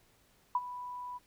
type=tone with ADSR envelope; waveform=sine; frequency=987.8 Hz; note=B5; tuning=in tune; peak=-24 dBFS; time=0.55-1.19 s; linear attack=3 ms; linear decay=41 ms; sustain=-15 dB; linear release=26 ms; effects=pink hiss -67 dBFS RMS until 1.26 s